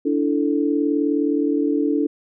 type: chord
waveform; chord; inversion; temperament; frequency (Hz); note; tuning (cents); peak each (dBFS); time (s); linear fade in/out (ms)
sine; D suspended second; none; equal with one note detuned; 290.3 / 329.6 / 440; D4 / E4 / A4; -20 / 0 / 0; -19 / -23 / -24; 0.05-2.07; 10
effects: none